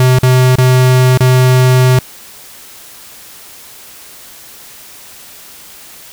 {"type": "tone with dropouts", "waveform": "square", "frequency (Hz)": 127.9, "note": "C3", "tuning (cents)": -39, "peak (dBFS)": -6, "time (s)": [0, 1.99], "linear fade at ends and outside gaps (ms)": 2, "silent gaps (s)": [[0.188, 0.231], [0.556, 0.583], [1.175, 1.205]], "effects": ["white hiss -35 dBFS RMS until 6.12 s"]}